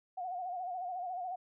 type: tone with vibrato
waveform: sine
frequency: 726 Hz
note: F#5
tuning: 33 cents flat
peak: -36 dBFS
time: 0.17-1.36 s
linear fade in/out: 10 ms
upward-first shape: sine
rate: 14 Hz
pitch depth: 71 cents each way
effects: none

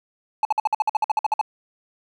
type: tone bursts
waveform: triangle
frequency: 861 Hz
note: A5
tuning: 38 cents flat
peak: -14 dBFS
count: 14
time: 0.43-1.413 s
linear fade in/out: 2 ms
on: 21 ms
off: 53 ms
effects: none

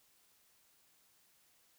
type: silence
effects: white hiss -70 dBFS RMS until 1.78 s

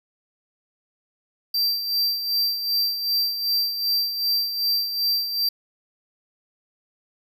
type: tone with tremolo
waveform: square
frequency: 4699 Hz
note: D8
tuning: in tune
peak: -19 dBFS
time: 1.54-5.49 s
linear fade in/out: 5 ms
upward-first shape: sine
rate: 2.6 Hz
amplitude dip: 60%
effects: none

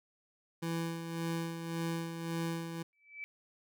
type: tone with tremolo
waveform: 25% pulse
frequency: 166.2 Hz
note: E3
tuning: 15 cents sharp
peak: -29 dBFS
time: 0.62-2.83 s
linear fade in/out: 10 ms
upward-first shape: sine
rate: 1.8 Hz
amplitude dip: 55%
type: tone with exponential growth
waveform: sine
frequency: 2309 Hz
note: D7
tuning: 30 cents flat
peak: -37 dBFS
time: 2.93-3.24 s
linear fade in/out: 0 ms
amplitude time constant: 66 ms
effects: none

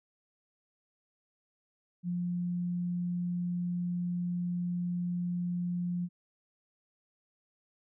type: tone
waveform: sine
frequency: 176.2 Hz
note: F3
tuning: 16 cents sharp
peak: -30 dBFS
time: 2.03-6.09 s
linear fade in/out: 50 ms
effects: none

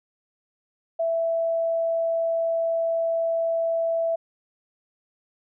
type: tone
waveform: sine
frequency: 662 Hz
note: E5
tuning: 7 cents sharp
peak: -21 dBFS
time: 0.99-4.16 s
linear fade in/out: 10 ms
effects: none

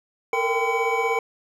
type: tone cluster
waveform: triangle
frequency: 451.3 / 467.8 / 785 / 1023 / 2270 Hz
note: A4 / A#4 / G5 / C6 / C#7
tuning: +44 / +6 / +2 / -39 / +41 cents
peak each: -25 dBFS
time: 0.33-1.19 s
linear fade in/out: 2 ms
effects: none

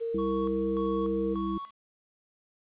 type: tone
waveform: sine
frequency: 460 Hz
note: A#4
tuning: 23 cents flat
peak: -29 dBFS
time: 0-1.35 s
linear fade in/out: 20 ms
type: harmonic tone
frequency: 65.41 Hz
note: C2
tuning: in tune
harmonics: 1 / 3 / 5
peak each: -41 / -32 / -31 dBFS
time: 0.14-1.58 s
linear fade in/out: 5 ms
type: tone with tremolo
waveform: triangle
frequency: 1113 Hz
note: C#6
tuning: 7 cents sharp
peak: -34 dBFS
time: 0.18-1.71 s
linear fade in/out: 10 ms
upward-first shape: square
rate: 1.7 Hz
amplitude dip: 80%
effects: resampled to 8000 Hz + 10-bit

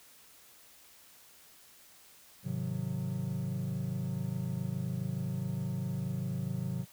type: chord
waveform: triangle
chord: Ab dominant seventh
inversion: none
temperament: equal with one note detuned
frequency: 103.83 / 130.81 / 155.56 / 182.98 Hz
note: Ab2 / C3 / Eb3 / Gb3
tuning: 0 / 0 / 0 / -19 cents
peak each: -39 / -34 / -38 / -35 dBFS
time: 2.43-6.86 s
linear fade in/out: 50 ms
effects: white hiss -58 dBFS RMS until 6.92 s

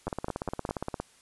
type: two click trains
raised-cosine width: 1 ms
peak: -18 / -17 dBFS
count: 4 / 17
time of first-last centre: 0.08-0.691 / 0.07-1 s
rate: 4.91 / 17.2 Hz
effects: white hiss -60 dBFS RMS until 1.21 s + resampled to 24000 Hz

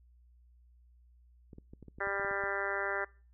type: clicks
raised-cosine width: 3 ms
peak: -36 dBFS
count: 11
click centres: 1.532 / 1.584 / 1.735 / 1.827 / 1.883 / 1.985 / 2.072 / 2.197 / 2.248 / 2.312 / 2.438 s
type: harmonic tone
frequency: 198.2 Hz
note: G3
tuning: 19 cents sharp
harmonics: 2 / 3 / 4 / 5 / 6 / 7 / 8 / 9 / 10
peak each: -40 / -40 / -42 / -44 / -43 / -39 / -39 / -39 / -42 dBFS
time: 2-3.05 s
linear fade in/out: 10 ms
effects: noise-tail reverb RT60 0.4 s tail -25 dB re dry + added 60 Hz sine -59 dBFS peak until 3.33 s

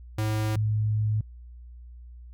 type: tone pair in turn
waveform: square / sine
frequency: 108.1 / 107.35 Hz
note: A2 / A2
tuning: -30 / -42 cents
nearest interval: unison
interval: 12 cents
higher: first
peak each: -25 / -22 dBFS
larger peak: second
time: 0.18-0.56 / 0.56-1.21 s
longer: second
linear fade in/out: 5 ms
effects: added 60 Hz sine -42 dBFS peak until 2.33 s

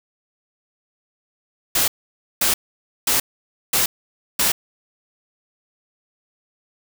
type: noise bursts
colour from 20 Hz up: white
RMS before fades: -18 dBFS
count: 5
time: 1.75-4.52 s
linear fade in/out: 5 ms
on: 130 ms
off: 530 ms
effects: none

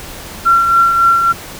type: tone with tremolo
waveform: sine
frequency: 1365 Hz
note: F6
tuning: 40 cents flat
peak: -5 dBFS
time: 0.45-1.33 s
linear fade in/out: 20 ms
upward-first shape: triangle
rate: 3.6 Hz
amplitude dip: 50%
effects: pink hiss -30 dBFS RMS until 1.59 s

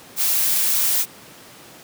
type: noise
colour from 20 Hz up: blue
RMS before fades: -19 dBFS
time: 0.16-1.06 s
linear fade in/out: 50 ms
effects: pink hiss -43 dBFS RMS until 1.83 s + high-pass 150 Hz 12 dB/octave

